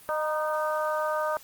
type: harmonic tone with a mistuned harmonic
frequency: 306.9 Hz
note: D#4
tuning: 24 cents flat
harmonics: 2 / 3 / 4 / 5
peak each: -28 / -32 / -31 / -36 dBFS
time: 0.09-1.37 s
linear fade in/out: 0 ms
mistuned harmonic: 3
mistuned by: +32 cents
effects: white hiss -51 dBFS RMS until 1.43 s + Opus 32 kbps